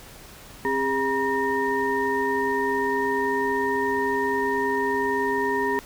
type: tone cluster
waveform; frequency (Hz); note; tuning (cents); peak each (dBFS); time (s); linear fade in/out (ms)
sine; 265.7 / 406.2 / 955 / 1835; C4 / G#4 / A#5 / A#6; +27 / -38 / +42 / -28; -30 / -25 / -26 / -28; 0.65-5.79; 0
effects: pink hiss -45 dBFS RMS until 5.85 s